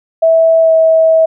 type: tone with pitch glide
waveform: sine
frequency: 653 to 645.9 Hz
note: E5 to E5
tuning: -17 to -35 cents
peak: -5 dBFS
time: 0.22-1.26 s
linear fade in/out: 10 ms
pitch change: -18 cents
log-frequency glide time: 0.61-0.72 s
effects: none